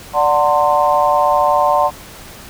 sine chord, D dominant seventh, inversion none, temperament equal with one note detuned, 587.3 / 740 / 902.7 / 1046.5 Hz, D5 / F#5 / A5 / C6, 0 / 0 / +44 / 0 cents, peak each -16 dBFS, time 0.13-1.91 s, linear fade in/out 50 ms, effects pink hiss -36 dBFS RMS until 2.49 s

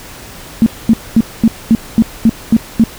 sine tone bursts, 226 Hz, A3, 47 cents sharp, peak -3 dBFS, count 9, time 0.62-2.838 s, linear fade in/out 0 ms, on 42 ms, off 230 ms, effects pink hiss -32 dBFS RMS until 2.98 s

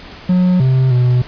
triangle tone with pitch steps, 181.6 / 130.5 / 124.3 Hz, F#3 / C3 / B2, -32 / -4 / +12 cents, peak -7 dBFS, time 0.29-1.22 s, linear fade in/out 5 ms, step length 310 ms, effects pink hiss -35 dBFS RMS until 1.27 s + resampled to 11025 Hz

